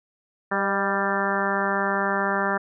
harmonic tone with a mistuned harmonic, 197 Hz, G3, 9 cents sharp, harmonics 1 / 2 / 3 / 4 / 5 / 6 / 7 / 8 / 9, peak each -30 / -30 / -30 / -30 / -30 / -30 / -30 / -30 / -30 dBFS, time 0.51-2.58 s, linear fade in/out 10 ms, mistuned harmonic 3, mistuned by +33 cents, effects none

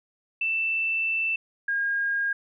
sine tone pair in turn, 2661 / 1623.4 Hz, E7 / G#6, +16 / -40 cents, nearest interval major sixth, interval 856 cents, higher first, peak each -23 dBFS, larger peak neither, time 0.41-1.36 / 1.68-2.33 s, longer first, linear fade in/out 5 ms, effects none

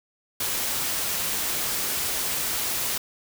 white noise, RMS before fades -27 dBFS, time 0.4-2.98 s, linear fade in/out 5 ms, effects none

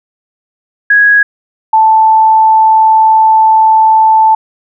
sine tone pair in turn, 1660 / 879.4 Hz, G#6 / A5, -1 / -1 cents, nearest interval major seventh, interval 1100 cents, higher first, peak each -3 dBFS, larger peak neither, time 0.9-1.23 / 1.73-4.35 s, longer second, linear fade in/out 5 ms, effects none

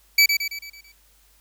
25% pulse tone with echo, 2298 Hz, D7, 38 cents flat, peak -8 dBFS, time 0.18-0.26 s, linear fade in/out 5 ms, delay 110 ms, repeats 6, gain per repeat -6 dB, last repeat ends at 0.92 s, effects added 50 Hz sine -59 dBFS peak until 1.4 s + white hiss -59 dBFS RMS until 1.4 s

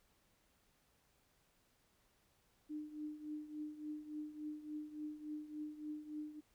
sine tone with tremolo, 302.4 Hz, D#4, 49 cents flat, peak -40 dBFS, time 2.69-6.41 s, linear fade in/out 20 ms, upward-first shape triangle, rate 3.5 Hz, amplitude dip 80%, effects pink hiss -75 dBFS RMS until 6.54 s

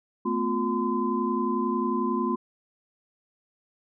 sine tone cluster, 221 / 252.1 / 354.1 / 1023 Hz, A3 / B3 / F4 / C6, +8 / +36 / +24 / -39 cents, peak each -29 dBFS, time 0.25-2.36 s, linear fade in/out 10 ms, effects none

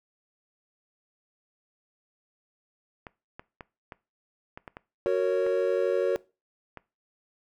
clicks, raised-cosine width 0.5 ms, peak -25 dBFS, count 10, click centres 3.068 / 3.395 / 3.608 / 3.922 / 4.575 / 4.678 / 4.769 / 5.068 / 5.465 / 6.773 s
triangle chord, F# major, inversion none, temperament equal with one note detuned, 370 / 461.6 / 554.4 Hz, F#4 / A#4 / C#5, 0 / -17 / 0 cents, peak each -25 dBFS, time 5.06-6.16 s, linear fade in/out 0 ms
effects noise-tail reverb RT60 0.3 s tail -21 dB re dry

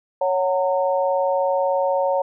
sine chord, F# major, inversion second, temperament equal with one note detuned, 554.4 / 740 / 916.3 Hz, C#5 / F#5 / A#5, 0 / 0 / -30 cents, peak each -19 / -25 / -24 dBFS, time 0.21-2.22 s, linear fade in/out 5 ms, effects none

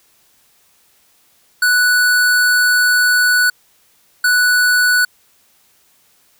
square tone bursts at uneven times, 1480 Hz, F#6, in tune, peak -11 dBFS, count 2, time 1.62-3.5 / 4.24-5.05 s, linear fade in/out 5 ms, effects white hiss -55 dBFS RMS until 6.39 s

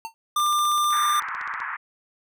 square tone with exponential decay, 906 Hz, A#5, 50 cents flat, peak -27 dBFS, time 0.05-0.14 s, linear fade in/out 0 ms, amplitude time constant 19 ms
square tone, 1194 Hz, D6, 28 cents sharp, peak -20 dBFS, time 0.36-1.2 s, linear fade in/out 5 ms
click train, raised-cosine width 0.2 ms, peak -24 dBFS, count 20, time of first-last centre 0.4-1.603 s, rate 15.8 Hz
pink band-pass noise, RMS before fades -31 dBFS, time 0.92-1.77 s, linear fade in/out 10 ms, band 1000 to 2000 Hz, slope 48 dB/octave
effects none

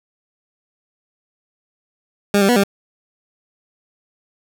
20% pulse tone with pitch steps, 202.6 / 196.4 / 243.8 / 198.6 Hz, G#3 / G3 / B3 / G3, -43 / +4 / -22 / +23 cents, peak -7 dBFS, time 2.34-2.636 s, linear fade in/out 2 ms, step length 74 ms, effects none

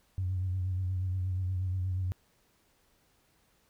sine tone with vibrato, 92.4 Hz, F#2, 2 cents flat, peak -28 dBFS, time 0.18-2.12 s, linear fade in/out 0 ms, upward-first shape triangle, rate 8.4 Hz, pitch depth 54 cents each way, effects tanh soft clip ceiling -24 dBFS + pink hiss -69 dBFS RMS until 3.69 s

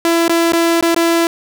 sawtooth tone with dropouts, 335.2 Hz, E4, 29 cents sharp, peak -7 dBFS, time 0.05-1.27 s, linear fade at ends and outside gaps 1 ms, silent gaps 0.281-0.295 / 0.522-0.533 / 0.81-0.825 / 0.946-0.963 s, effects none

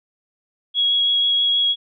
sine tone with vibrato, 3322 Hz, G#7, in tune, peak -15 dBFS, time 0.74-1.76 s, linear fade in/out 50 ms, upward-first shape triangle, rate 6.2 Hz, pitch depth 11 cents each way, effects none

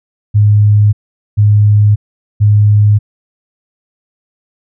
sine tone bursts, 104.4 Hz, G#2, 10 cents sharp, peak -4 dBFS, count 3, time 0.34-2.99 s, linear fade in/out 20 ms, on 590 ms, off 440 ms, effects none

